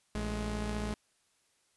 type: tone pair together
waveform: sawtooth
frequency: 56.02 / 210.3 Hz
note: A1 / G#3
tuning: +32 / +22 cents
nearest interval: octave + major seventh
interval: 2290 cents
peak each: -32 / -32 dBFS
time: 0.15-0.94 s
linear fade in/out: 0 ms
effects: white hiss -72 dBFS RMS until 1.76 s + resampled to 24000 Hz